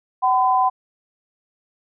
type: tone pair together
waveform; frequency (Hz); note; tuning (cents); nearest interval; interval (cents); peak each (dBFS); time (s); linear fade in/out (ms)
sine; 758 / 1011.8; F#5 / B5; +42 / +42; perfect fourth; 500; -17; 0.22-0.7; 20
effects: none